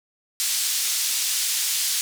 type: band-pass noise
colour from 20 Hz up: pink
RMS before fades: -24 dBFS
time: 0.4-2.01 s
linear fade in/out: 0 ms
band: 4400 to 12000 Hz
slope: 12 dB/octave
effects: none